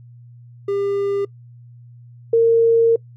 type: tone pair in turn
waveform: triangle / sine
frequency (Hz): 399.8 / 459.1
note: G4 / A#4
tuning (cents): +34 / -26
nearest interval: major second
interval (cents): 240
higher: second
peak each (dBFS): -16 / -10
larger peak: second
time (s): 0.68-1.25 / 2.33-2.96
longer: second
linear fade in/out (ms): 5
effects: noise-tail reverb RT60 0.1 s tail -23 dB re dry + added 120 Hz sine -40 dBFS peak until 3.16 s